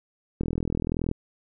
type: click train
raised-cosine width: 3 ms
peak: -14 dBFS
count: 30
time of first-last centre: 0.41-1.114 s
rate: 41.2 Hz
effects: none